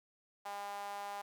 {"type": "tone with high-pass filter", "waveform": "sawtooth", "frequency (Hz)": 202.1, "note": "G#3", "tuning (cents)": -47, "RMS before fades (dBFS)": -43, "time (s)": [0.45, 1.22], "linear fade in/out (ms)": 10, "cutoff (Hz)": 820, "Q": 4.4, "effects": []}